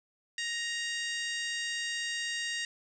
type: harmonic tone with a mistuned harmonic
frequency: 936 Hz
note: A#5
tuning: 7 cents sharp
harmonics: 2 / 3 / 4 / 5 / 6 / 7 / 8 / 9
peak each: -35 / -39 / -41 / -43 / -45 / -46 / -47 / -48 dBFS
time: 0.38-2.65 s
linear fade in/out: 2 ms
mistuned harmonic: 7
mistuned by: +30 cents
effects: 11-bit